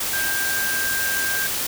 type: tone in noise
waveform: sine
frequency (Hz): 1587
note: G6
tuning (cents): +21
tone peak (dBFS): -23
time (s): 0.13-1.47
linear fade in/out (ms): 5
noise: white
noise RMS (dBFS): -25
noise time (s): 0-1.67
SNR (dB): -1
effects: none